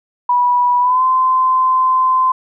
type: tone with pitch glide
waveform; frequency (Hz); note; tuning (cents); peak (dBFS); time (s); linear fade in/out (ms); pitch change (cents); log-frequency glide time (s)
sine; 979 to 1032.4; B5 to C6; -15 to -23; -10; 0.29-2.32; 5; +92; 0.8-1.03
effects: none